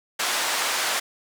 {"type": "band-pass noise", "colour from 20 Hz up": "pink", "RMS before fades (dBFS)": -25, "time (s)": [0.19, 1], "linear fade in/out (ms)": 10, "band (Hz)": [810, 9800], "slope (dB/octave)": 12, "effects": []}